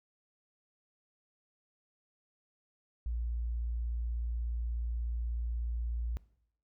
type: tone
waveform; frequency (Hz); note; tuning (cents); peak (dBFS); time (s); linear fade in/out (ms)
sine; 58.27; A#1; 0; -32; 3.06-6.17; 0
effects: noise-tail reverb RT60 0.7 s tail -20 dB re dry